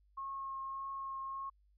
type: tone with vibrato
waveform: sine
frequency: 1082 Hz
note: C#6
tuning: 42 cents flat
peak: -39 dBFS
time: 0.17-1.5 s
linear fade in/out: 10 ms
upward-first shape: triangle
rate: 1.7 Hz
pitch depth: 13 cents each way
effects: added 50 Hz sine -66 dBFS peak until 1.77 s